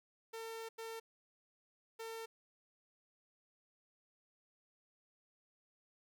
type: tone bursts at uneven times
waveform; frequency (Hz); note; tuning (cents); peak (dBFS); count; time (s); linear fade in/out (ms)
sawtooth; 451.7; A4; +45; -40; 3; 0.33-0.69 / 0.78-1 / 1.99-2.26; 10
effects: none